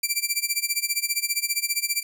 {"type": "tone with tremolo", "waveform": "10% pulse", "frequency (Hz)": 2349, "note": "D7", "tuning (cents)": 0, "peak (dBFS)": -11, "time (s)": [0.03, 2.03], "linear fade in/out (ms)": 5, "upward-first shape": "sine", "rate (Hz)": 15, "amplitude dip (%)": 90, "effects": []}